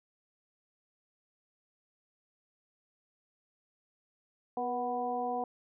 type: harmonic tone with a mistuned harmonic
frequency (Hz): 246.9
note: B3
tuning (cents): 0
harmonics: 1 / 2 / 3 / 4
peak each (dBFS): -40 / -37 / -33 / -41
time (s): 4.57-5.44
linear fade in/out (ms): 2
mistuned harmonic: 2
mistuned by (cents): -33
effects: none